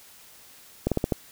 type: slowing click train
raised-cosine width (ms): 2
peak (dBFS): -9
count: 5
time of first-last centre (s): 0.87-1.122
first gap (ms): 47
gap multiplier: 1.2
effects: white hiss -51 dBFS RMS until 1.31 s

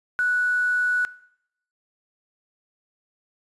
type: tone with quantisation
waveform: sine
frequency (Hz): 1476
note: F#6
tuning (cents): -5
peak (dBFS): -19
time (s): 0.19-1.05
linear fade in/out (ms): 0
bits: 7
effects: noise-tail reverb RT60 0.7 s tail -19 dB re dry + resampled to 24000 Hz

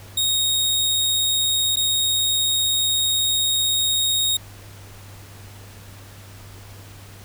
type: tone with dropouts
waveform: sawtooth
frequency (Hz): 3742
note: A#7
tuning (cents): +6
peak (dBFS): -15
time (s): 0.17-4.37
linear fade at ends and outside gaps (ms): 5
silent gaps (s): 1.759-1.768
effects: added 99 Hz sine -41 dBFS peak until 7.24 s + pink hiss -45 dBFS RMS until 7.24 s

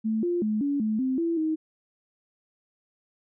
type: tone with pitch steps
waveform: sine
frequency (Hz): 220 / 349.5 / 214.1 / 283.9 / 216.6 / 260.5 / 334.7 / 314.9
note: A3 / F4 / A3 / C#4 / A3 / C4 / E4 / D#4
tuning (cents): 0 / +1 / -47 / +41 / -27 / -7 / +26 / +21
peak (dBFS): -23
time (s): 0.04-1.56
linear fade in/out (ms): 20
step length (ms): 190
effects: none

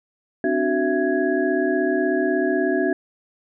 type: tone cluster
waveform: sine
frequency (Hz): 261.9 / 298.2 / 371.4 / 667 / 1665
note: C4 / D4 / F#4 / E5 / G#6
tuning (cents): +2 / +27 / +7 / +20 / +4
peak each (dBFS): -25 / -24 / -22 / -25 / -28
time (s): 0.44-2.93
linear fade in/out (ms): 2
effects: none

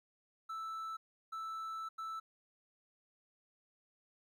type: tone bursts at uneven times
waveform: triangle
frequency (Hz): 1318.5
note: E6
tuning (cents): 0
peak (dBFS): -38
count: 3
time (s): 0.49-0.97 / 1.32-1.89 / 1.98-2.2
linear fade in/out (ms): 10
effects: 13-bit

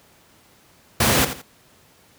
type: noise with echo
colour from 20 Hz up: pink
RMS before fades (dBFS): -17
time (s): 1-1.25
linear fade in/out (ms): 5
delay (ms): 84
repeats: 2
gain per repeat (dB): -11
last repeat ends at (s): 1.418
effects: pink hiss -54 dBFS RMS until 2.18 s + high-pass 80 Hz 12 dB/octave

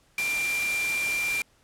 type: tone in noise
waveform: sine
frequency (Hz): 2373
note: D7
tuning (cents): +17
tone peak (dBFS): -25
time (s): 0.18-1.42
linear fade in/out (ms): 2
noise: white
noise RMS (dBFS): -33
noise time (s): 0.18-1.42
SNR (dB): +5
effects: pink hiss -63 dBFS RMS until 1.63 s + low-pass 11000 Hz 12 dB/octave

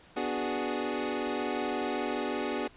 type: chord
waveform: 25% pulse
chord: G# half-diminished seventh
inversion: first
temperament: equal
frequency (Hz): 246.9 / 293.7 / 370 / 415.3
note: B3 / D4 / F#4 / G#4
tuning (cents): 0 / 0 / 0 / 0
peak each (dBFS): -32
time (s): 0.16-2.68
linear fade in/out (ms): 10
effects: pink hiss -56 dBFS RMS until 2.76 s + resampled to 8000 Hz

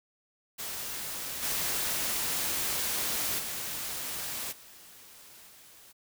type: noise with level steps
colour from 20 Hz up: white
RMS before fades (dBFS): -37 / -31 / -36 / -52 / -54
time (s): 0.58-5.93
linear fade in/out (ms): 20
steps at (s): 1.42 / 3.38 / 4.51 / 5.47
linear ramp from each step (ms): 20
effects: none

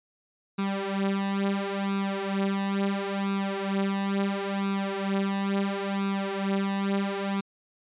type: tone with flanger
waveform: sawtooth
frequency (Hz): 196.8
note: G3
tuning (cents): +7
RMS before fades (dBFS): -28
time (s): 0.58-7.41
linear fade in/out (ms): 10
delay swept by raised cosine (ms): 0.79 to 6.19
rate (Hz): 0.73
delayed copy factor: +0.8
effects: resampled to 8000 Hz

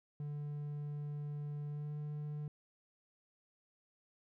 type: tone with pitch glide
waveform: triangle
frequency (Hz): 146.83 to 148.79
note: D3 to D3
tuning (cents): 0 to +23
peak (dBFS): -37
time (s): 0.2-2.48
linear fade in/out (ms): 2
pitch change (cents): +23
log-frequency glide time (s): 1.68-1.92
effects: none

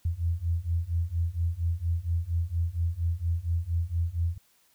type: beating tone pair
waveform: sine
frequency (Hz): 82.4 / 86.7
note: E2 / F2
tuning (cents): 0 / -12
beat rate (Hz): 4.3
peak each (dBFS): -29 / -28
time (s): 0.05-4.38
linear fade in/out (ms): 5
effects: white hiss -65 dBFS RMS until 4.74 s

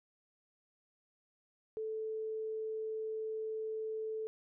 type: tone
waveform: sine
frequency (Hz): 438.3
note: A4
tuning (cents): -7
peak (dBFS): -36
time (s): 1.77-4.27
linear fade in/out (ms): 0
effects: none

